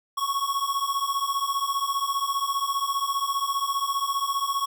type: beating tone pair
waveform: square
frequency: 1100 / 1115 Hz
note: C#6 / C#6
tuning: -14 / +10 cents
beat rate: 15 Hz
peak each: -28 dBFS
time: 0.17-4.66 s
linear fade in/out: 10 ms
effects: none